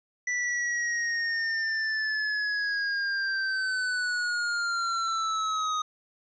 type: linear sweep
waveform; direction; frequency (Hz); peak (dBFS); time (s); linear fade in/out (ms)
square; down; 1975.5 to 1244.5; -27; 0.27-5.82; 5
effects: resampled to 16000 Hz + 10-bit